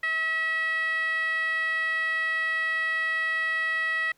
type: tone with band-pass filter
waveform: 10% pulse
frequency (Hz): 645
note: E5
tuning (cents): -38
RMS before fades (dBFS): -27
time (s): 0.03-4.12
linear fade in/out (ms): 5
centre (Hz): 1800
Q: 8.4
effects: pink hiss -66 dBFS RMS until 4.17 s